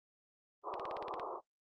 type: band-pass noise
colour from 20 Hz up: white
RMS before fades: -42 dBFS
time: 0.63-1.41 s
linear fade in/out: 50 ms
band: 330 to 1200 Hz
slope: 96 dB/octave
type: click train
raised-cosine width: 0.3 ms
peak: -29 dBFS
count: 9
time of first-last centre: 0.74-1.197 s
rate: 17.5 Hz
effects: noise-tail reverb RT60 0.1 s tail -18 dB re dry + Opus 32 kbps